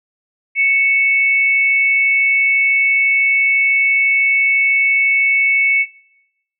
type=tone pair together; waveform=sine; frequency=2217 / 2636 Hz; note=C#7 / E7; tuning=0 / -1 cents; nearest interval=minor third; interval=299 cents; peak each=-11 / -22 dBFS; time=0.55-5.86 s; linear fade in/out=50 ms; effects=noise-tail reverb RT60 0.9 s tail -22 dB re dry